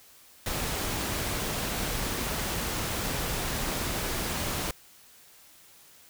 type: noise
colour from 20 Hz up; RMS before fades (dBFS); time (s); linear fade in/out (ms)
pink; -31; 0.46-4.71; 2
effects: white hiss -55 dBFS RMS until 6.09 s